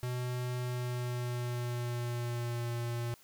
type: tone with pitch glide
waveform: square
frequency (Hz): 124.3 to 118.62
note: B2 to A#2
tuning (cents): +12 to +31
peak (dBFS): -34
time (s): 0.03-3.14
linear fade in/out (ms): 0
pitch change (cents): -81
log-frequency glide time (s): 0.58-2.72
effects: white hiss -61 dBFS RMS until 3.23 s